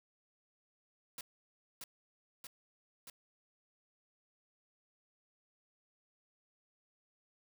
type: noise with echo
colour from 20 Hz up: white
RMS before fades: -45 dBFS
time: 1.18-1.21 s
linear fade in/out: 2 ms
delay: 630 ms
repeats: 3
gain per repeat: -2 dB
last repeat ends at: 3.1 s
effects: none